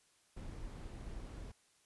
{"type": "noise with amplitude modulation", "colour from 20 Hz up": "brown", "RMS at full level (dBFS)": -45, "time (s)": [0.36, 1.52], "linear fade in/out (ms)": 10, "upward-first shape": "sine", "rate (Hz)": 294, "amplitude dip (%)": 35, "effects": ["white hiss -71 dBFS RMS until 1.85 s", "resampled to 24000 Hz"]}